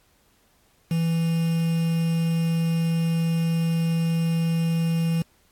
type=tone with quantisation; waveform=triangle; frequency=165.2 Hz; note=E3; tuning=4 cents sharp; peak=-18 dBFS; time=0.91-5.22 s; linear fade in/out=2 ms; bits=6; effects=pink hiss -62 dBFS RMS until 5.51 s + AAC 64 kbps